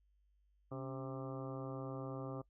harmonic tone with a mistuned harmonic, 132 Hz, C3, 16 cents sharp, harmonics 1 / 2 / 3 / 4 / 5 / 6 / 7 / 8 / 9 / 10, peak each -45 / -47 / -50 / -49 / -53 / -56 / -61 / -59 / -53 / -65 dBFS, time 0.71-2.42 s, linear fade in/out 10 ms, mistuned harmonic 2, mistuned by +75 cents, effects noise-tail reverb RT60 0.1 s tail -23 dB re dry + added 50 Hz sine -70 dBFS peak until 2.49 s

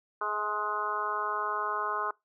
harmonic tone with a mistuned harmonic, 210 Hz, G#3, 19 cents sharp, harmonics 2 / 3 / 4 / 5 / 6 / 7, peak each -39 / -42 / -39 / -33 / -33 / -38 dBFS, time 0.21-2.11 s, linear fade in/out 5 ms, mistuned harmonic 3, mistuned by +26 cents, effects noise-tail reverb RT60 0.2 s tail -23 dB re dry

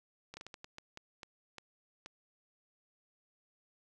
slowing click train, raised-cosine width 0.2 ms, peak -29 dBFS, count 11, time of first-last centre 0.34-2.061 s, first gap 30 ms, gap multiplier 1.36, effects none

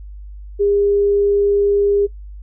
sine tone, 404.8 Hz, G#4, 44 cents flat, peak -12 dBFS, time 0.59-2.07 s, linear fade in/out 20 ms, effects noise-tail reverb RT60 0.1 s tail -21 dB re dry + added 50 Hz sine -31 dBFS peak until 2.42 s

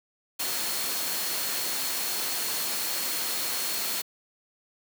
sine tone in noise, 4308 Hz, C8, 50 cents sharp, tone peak -37 dBFS, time 0.39-4.02 s, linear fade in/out 10 ms, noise white, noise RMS -30 dBFS, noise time 0.39-4.02 s, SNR -10 dB, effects high-pass 200 Hz 12 dB/octave

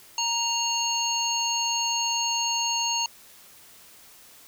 harmonic tone with a mistuned harmonic, 932.3 Hz, A#5, in tune, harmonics 1 / 3 / 5 / 7, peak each -29 / -29 / -29 / -29 dBFS, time 0.18-3.06 s, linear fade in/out 2 ms, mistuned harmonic 5, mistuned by -110 cents, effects white hiss -51 dBFS RMS until 4.47 s

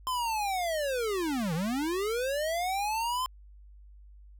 square linear two-way sweep, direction down then up, 1041 to 152 to 1041 Hz, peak -29 dBFS, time 0.07-3.26 s, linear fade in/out 0 ms, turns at 1.54 s, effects added 50 Hz sine -49 dBFS peak until 4.39 s

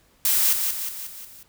blue noise with echo, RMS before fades -20 dBFS, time 0.25-0.53 s, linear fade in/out 2 ms, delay 180 ms, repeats 5, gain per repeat -5 dB, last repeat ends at 1.43 s, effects pink hiss -60 dBFS RMS until 1.48 s

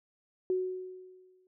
sine tone with exponential decay, 370 Hz, F#4, in tune, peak -25 dBFS, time 0.5-1.47 s, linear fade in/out 1 ms, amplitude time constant 210 ms, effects none

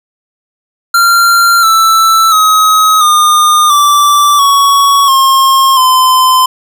square tone with pitch steps, 1381 / 1324 / 1269.3 / 1216.9 / 1166.7 / 1118.5 / 1072.3 / 1028 Hz, F6 / E6 / D#6 / D#6 / D6 / C#6 / C6 / C6, -20 / +7 / +34 / -39 / -12 / +15 / +42 / -31 cents, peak -5 dBFS, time 0.94-6.46 s, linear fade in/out 5 ms, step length 690 ms, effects none

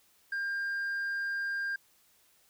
sine tone, 1600 Hz, G6, 35 cents sharp, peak -28 dBFS, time 0.32-1.76 s, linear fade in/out 5 ms, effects tanh soft clip ceiling -30 dBFS + white hiss -66 dBFS RMS until 2.49 s

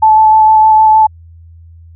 sine tone with vibrato, 870 Hz, A5, 20 cents flat, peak -3 dBFS, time 0.02-1.07 s, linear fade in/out 10 ms, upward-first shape square, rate 6.5 Hz, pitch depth 10 cents each way, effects added 83 Hz sine -34 dBFS peak until 1.95 s

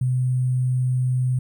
sine tone with sample-and-hold, 127 Hz, B2, 49 cents sharp, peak -18 dBFS, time 0.01-1.39 s, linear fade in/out 5 ms, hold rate 8820 Hz, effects none

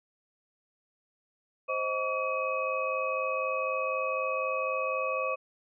sine tone cluster, 524 / 628 / 1138 / 2536 Hz, C5 / D#5 / C#6 / D#7, +2 / +16 / +45 / +32 cents, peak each -32 / -36 / -32 / -35 dBFS, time 1.68-5.36 s, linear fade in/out 20 ms, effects none

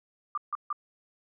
sine tone bursts, 1191 Hz, D6, 24 cents sharp, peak -28 dBFS, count 3, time 0.35-0.728 s, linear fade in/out 2 ms, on 26 ms, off 150 ms, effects none

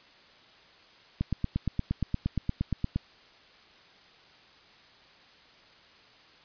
click train, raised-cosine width 5 ms, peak -15 dBFS, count 16, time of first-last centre 1.21-2.96 s, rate 8.57 Hz, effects white hiss -56 dBFS RMS until 6.44 s + resampled to 11025 Hz

